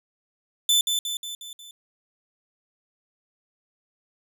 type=tone with echo; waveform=sawtooth; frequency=3520 Hz; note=A7; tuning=in tune; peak=-14 dBFS; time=0.69-0.81 s; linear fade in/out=2 ms; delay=180 ms; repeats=5; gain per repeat=-5 dB; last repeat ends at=1.71 s; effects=none